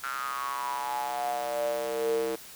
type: tone with high-pass filter sweep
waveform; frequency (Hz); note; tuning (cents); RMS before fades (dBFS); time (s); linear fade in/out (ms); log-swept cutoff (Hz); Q
square; 65.41; C2; 0; -31; 0.03-2.36; 10; 1400 to 400; 9.3
effects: white hiss -47 dBFS RMS until 2.55 s